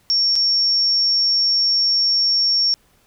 sine tone with dropouts, 5490 Hz, F8, 31 cents flat, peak -14 dBFS, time 0.1-2.74 s, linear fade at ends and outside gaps 0 ms, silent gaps 0.355-0.361 s, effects pink hiss -58 dBFS RMS until 3.06 s

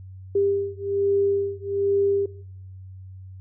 sine beating tone pair, 397.9 / 399.1 Hz, G4 / G4, +26 / +31 cents, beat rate 1.2 Hz, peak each -23 dBFS, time 0.35-2.26 s, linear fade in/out 5 ms, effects noise-tail reverb RT60 0.7 s tail -20 dB re dry + added 94 Hz sine -38 dBFS peak until 3.4 s

